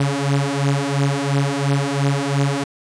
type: beating tone pair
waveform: sawtooth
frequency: 138.59 / 141.49 Hz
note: C#3 / C#3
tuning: 0 / +36 cents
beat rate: 2.9 Hz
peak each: -16 dBFS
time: 0-2.64 s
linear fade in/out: 5 ms
effects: resampled to 22050 Hz